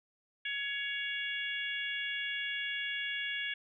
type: harmonic tone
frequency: 560 Hz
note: C#5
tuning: 18 cents sharp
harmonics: 3 / 4 / 5 / 6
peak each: -38 / -39 / -40 / -41 dBFS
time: 0.45-3.54 s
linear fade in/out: 5 ms
effects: none